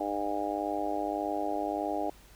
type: harmonic tone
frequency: 101.7 Hz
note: G#2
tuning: 36 cents flat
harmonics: 3 / 4 / 5 / 6 / 7 / 8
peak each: -35 / -39 / -41 / -36 / -36 / -35 dBFS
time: 0-2.1 s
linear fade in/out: 5 ms
effects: added 50 Hz sine -56 dBFS peak until 2.35 s + pink hiss -57 dBFS RMS until 2.35 s